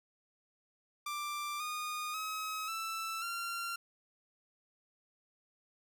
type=tone with pitch steps; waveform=sawtooth; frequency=1180 / 1226.6 / 1275 / 1325.3 / 1377.6 Hz; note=D6 / D#6 / D#6 / E6 / F6; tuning=+8 / -25 / +42 / +9 / -24 cents; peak=-33 dBFS; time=1.06-3.76 s; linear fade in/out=5 ms; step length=540 ms; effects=12-bit